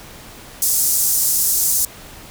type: band-pass noise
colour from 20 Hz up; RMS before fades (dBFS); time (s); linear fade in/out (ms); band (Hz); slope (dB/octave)
white; -17; 0.62-1.85; 2; 5900 to 16000; 24
effects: pink hiss -39 dBFS RMS until 2.3 s